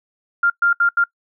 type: tone bursts at uneven times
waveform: sine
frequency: 1396.9 Hz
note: F6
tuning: in tune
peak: -12 dBFS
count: 4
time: 0.43-0.5 / 0.62-0.73 / 0.8-0.89 / 0.97-1.04 s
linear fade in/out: 5 ms
effects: noise-tail reverb RT60 0.1 s tail -23 dB re dry